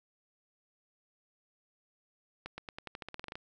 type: accelerating click train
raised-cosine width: 0.3 ms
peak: -25 dBFS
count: 14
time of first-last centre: 2.46-3.355 s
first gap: 120 ms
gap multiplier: 0.9
effects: none